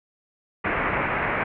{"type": "low-pass noise", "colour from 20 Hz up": "white", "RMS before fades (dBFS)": -25, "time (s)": [0.64, 1.44], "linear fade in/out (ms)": 10, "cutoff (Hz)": 2300, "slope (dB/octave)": 48, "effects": []}